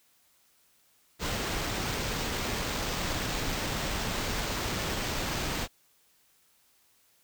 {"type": "noise with sample-and-hold", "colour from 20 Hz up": "pink", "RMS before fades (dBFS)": -32, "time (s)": [1.19, 5.68], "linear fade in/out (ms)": 50, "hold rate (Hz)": 11025, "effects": ["white hiss -66 dBFS RMS until 7.23 s"]}